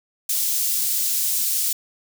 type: high-pass noise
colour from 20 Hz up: white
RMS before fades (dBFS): -22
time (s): 0.29-1.73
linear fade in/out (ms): 5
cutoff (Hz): 5200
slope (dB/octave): 12
effects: none